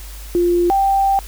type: tone pair in turn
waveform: sine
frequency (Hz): 349.2 / 783.9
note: F4 / G5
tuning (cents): 0 / 0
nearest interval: octave + major second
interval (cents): 1400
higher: second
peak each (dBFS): -12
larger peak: neither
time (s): 0.35-0.7 / 0.7-1.19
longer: second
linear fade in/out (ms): 0
effects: added 50 Hz sine -31 dBFS peak until 1.27 s + white hiss -39 dBFS RMS until 1.27 s